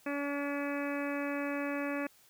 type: harmonic tone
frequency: 284.9 Hz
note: C#4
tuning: 48 cents sharp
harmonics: 1 / 2 / 3 / 4 / 5 / 6 / 7 / 8 / 9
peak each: -35 / -38 / -47 / -44 / -46 / -43 / -48 / -47 / -46 dBFS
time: 0.06-2.07 s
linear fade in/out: 5 ms
effects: white hiss -63 dBFS RMS until 2.29 s